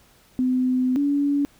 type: tone pair in turn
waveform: sine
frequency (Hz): 254.6 / 285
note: C4 / C#4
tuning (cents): -47 / +48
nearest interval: major second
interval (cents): 195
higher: second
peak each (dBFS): -18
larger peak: neither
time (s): 0.39-0.96 / 0.96-1.45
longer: first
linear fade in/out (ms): 0
effects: pink hiss -56 dBFS RMS until 1.59 s